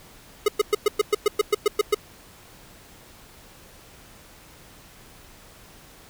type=tone bursts; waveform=square; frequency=418.9 Hz; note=G#4; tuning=15 cents sharp; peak=-16 dBFS; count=12; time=0.46-1.946 s; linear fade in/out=5 ms; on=23 ms; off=110 ms; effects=pink hiss -49 dBFS RMS until 6.09 s